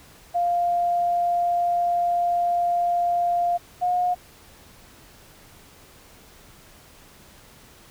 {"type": "tone pair in turn", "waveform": "sine", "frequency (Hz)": [698.5, 718.1], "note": ["F5", "F5"], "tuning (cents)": [0, 48], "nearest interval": "unison", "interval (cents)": 48, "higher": "second", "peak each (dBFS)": -19, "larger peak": "neither", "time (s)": [[0.34, 3.58], [3.81, 4.15]], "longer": "first", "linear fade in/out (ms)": 20, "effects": ["pink hiss -50 dBFS RMS until 7.9 s"]}